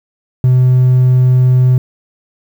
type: tone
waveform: triangle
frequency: 127.2 Hz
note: C3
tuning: 48 cents flat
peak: -3 dBFS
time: 0.44-1.78 s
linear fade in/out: 2 ms
effects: tanh soft clip ceiling 0 dBFS + 7-bit